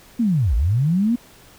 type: linear two-way sweep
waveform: sine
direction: down then up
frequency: 246.9 to 50.2 to 246.9 Hz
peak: -15 dBFS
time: 0.19-1.16 s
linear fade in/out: 10 ms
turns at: 0.55 s
effects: pink hiss -48 dBFS RMS until 1.58 s